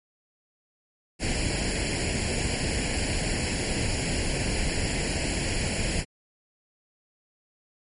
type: noise with comb filter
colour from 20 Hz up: pink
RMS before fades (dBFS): -27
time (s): 1.19-6.05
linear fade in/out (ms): 50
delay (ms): 0.41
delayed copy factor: +0.8
effects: MP3 48 kbps